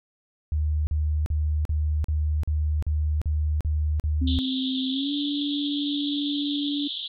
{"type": "tone bursts", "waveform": "sine", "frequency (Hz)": 76.1, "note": "D#2", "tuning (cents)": -38, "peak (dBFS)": -21, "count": 10, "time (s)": [0.52, 4.389], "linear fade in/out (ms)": 0, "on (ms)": 350, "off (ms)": 41}
{"type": "tone with pitch glide", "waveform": "sine", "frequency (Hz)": [261.6, 288.6], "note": ["C4", "D4"], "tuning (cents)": [0, -30], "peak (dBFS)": -25, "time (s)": [4.21, 6.88], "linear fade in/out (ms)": 10, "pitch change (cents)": 170, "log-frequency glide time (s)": [4.9, 5.12]}
{"type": "band-pass noise", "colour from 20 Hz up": "pink", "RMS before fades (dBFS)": -33, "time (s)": [4.27, 7.08], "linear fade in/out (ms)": 5, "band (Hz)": [3200, 3800], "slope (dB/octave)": 96}
{"effects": []}